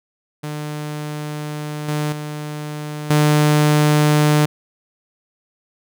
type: tone with level steps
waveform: sawtooth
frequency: 150 Hz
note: D3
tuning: 37 cents sharp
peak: -21 / -15 / -22 / -8 dBFS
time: 0.43-4.46 s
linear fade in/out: 10 ms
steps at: 1.88 / 2.12 / 3.1 s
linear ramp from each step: 5 ms
effects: none